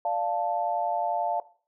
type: chord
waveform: sine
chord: D minor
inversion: none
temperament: equal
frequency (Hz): 587.3 / 698.5 / 880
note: D5 / F5 / A5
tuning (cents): 0 / 0 / 0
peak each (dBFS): -32 / -27 / -29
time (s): 0.05-1.4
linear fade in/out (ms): 2
effects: noise-tail reverb RT60 0.4 s tail -17 dB re dry